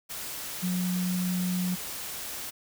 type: tone in noise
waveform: sine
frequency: 181.1 Hz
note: F#3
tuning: 37 cents flat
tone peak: -26 dBFS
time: 0.62-1.76 s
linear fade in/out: 20 ms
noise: white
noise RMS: -37 dBFS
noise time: 0.09-2.51 s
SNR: +8 dB
effects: none

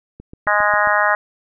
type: click train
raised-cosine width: 3 ms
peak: -23 dBFS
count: 6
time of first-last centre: 0.2-0.873 s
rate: 7.43 Hz
type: harmonic tone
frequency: 207.7 Hz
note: G#3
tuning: in tune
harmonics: 3 / 4 / 5 / 6 / 7 / 8 / 9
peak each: -21 / -21 / -21 / -21 / -21 / -21 / -21 dBFS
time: 0.47-1.15 s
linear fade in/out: 2 ms
effects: none

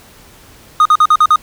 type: tone bursts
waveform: triangle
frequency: 1237 Hz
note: D#6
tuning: 10 cents flat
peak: -3 dBFS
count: 6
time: 0.8-1.359 s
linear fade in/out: 2 ms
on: 54 ms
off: 47 ms
effects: pink hiss -42 dBFS RMS until 1.42 s

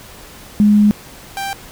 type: tone pair in turn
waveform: sine / sawtooth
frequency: 208.4 / 786.8 Hz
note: G#3 / G5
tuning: +6 / +6 cents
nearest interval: octave + major seventh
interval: 2300 cents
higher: second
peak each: -7 / -17 dBFS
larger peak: first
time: 0.6-0.91 / 1.37-1.53 s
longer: first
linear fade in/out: 0 ms
effects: pink hiss -38 dBFS RMS until 1.71 s

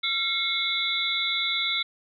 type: tone cluster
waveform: sine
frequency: 1369 / 2169 / 3374 / 3556 / 3910 Hz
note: F6 / C#7 / G#7 / A7 / B7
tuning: -35 / -38 / +27 / +18 / -18 cents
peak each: -36 / -29 / -35 / -28 / -29 dBFS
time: 0.03-1.83 s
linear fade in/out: 10 ms
effects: none

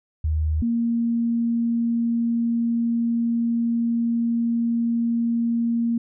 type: tone pair in turn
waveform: sine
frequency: 77.78 / 233.1 Hz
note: D#2 / A#3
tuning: 0 / 0 cents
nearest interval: octave + perfect fifth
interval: 1900 cents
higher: second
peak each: -19 dBFS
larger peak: neither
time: 0.24-0.62 / 0.62-5.98 s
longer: second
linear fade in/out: 5 ms
effects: none

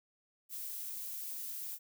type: noise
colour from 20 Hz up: violet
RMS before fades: -42 dBFS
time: 0.49-1.79 s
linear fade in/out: 50 ms
effects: none

